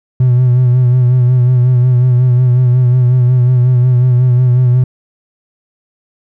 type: tone with vibrato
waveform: triangle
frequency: 125 Hz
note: B2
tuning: 21 cents sharp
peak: -3 dBFS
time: 0.2-4.84 s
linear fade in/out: 5 ms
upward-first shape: sine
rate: 5.5 Hz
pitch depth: 42 cents each way
effects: tanh soft clip ceiling -1 dBFS